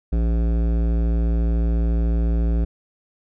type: tone with hard clipping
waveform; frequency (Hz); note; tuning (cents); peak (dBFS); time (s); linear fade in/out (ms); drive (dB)
sine; 57; A#1; -38; -19; 0.12-2.65; 10; 15
effects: none